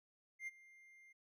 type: tone with ADSR envelope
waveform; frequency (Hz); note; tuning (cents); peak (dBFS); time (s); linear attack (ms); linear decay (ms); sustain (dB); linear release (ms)
triangle; 2100; C7; +6; -39; 0.39-1.13; 83; 26; -20; 13
effects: none